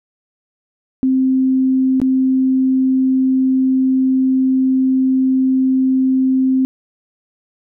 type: tone with dropouts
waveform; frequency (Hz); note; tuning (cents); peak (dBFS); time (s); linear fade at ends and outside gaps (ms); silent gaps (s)
sine; 261.6; C4; 0; -11; 1.03-6.65; 0; 2.001-2.016
effects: none